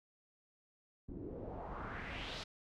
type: noise with low-pass filter sweep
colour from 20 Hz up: pink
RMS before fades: -45 dBFS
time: 1.08-2.44 s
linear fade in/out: 10 ms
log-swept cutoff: 250 to 4700 Hz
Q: 2.6
effects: none